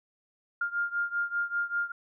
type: beating tone pair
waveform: sine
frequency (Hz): 1403 / 1408.1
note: F6 / F6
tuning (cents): +8 / +14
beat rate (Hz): 5.1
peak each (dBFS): -30 / -32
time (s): 0.61-1.92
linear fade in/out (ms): 5
effects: none